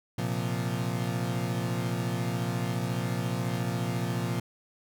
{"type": "chord", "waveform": "35% pulse", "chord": "Bb suspended second", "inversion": "none", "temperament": "equal", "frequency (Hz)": [116.54, 130.81, 174.61], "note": ["Bb2", "C3", "F3"], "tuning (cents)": [0, 0, 0], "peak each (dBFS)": [-30, -32, -31], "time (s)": [0.18, 4.4], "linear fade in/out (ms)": 5, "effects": []}